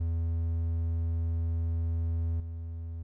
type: tone with level steps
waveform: triangle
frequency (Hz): 82.9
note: E2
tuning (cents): +10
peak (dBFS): -25 / -33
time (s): 0-3.03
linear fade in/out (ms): 10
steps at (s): 2.4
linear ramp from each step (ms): 2
effects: none